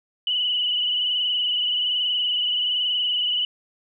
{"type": "tone with frequency modulation", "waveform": "sine", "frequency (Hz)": 2960, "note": "F#7", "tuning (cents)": 0, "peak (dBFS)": -20, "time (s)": [0.27, 3.45], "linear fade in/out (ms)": 2, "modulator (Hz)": 21.2, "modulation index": 3.7, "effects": []}